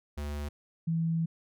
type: tone pair in turn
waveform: square / sine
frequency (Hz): 73.2 / 164.33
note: D2 / E3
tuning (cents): -5 / -5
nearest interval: octave + major second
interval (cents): 1400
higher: second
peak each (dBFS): -34 / -26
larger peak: second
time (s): 0.17-0.49 / 0.87-1.26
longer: second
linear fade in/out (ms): 10
effects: none